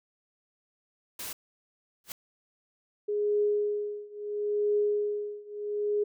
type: noise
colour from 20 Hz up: white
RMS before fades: -38 dBFS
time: 1.19-1.33 s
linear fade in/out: 5 ms
type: noise with exponential growth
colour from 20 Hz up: white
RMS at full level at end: -33 dBFS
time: 2.04-2.12 s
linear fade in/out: 1 ms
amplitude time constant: 17 ms
type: tone with tremolo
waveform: sine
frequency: 415.3 Hz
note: G#4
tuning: in tune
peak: -22 dBFS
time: 3.08-6.04 s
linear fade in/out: 10 ms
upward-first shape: triangle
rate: 0.74 Hz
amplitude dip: 95%
effects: none